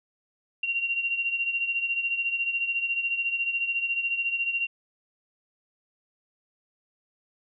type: beating tone pair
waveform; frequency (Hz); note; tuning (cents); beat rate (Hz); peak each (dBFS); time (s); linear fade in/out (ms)
sine; 2756 / 2770; F7 / F7; -24 / -15; 14; -26 / -32; 0.63-4.67; 5
effects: none